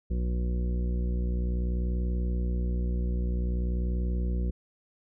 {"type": "harmonic tone", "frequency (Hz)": 60.5, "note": "B1", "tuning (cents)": -35, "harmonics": [1, 2, 3, 4, 5, 6, 8, 9], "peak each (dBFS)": [-26, -41, -35, -44, -48, -43, -47, -55], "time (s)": [0.1, 4.51], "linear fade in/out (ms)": 10, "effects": []}